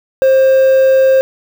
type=tone with quantisation; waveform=triangle; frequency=530 Hz; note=C5; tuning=22 cents sharp; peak=-4 dBFS; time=0.22-1.21 s; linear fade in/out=0 ms; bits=5; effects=none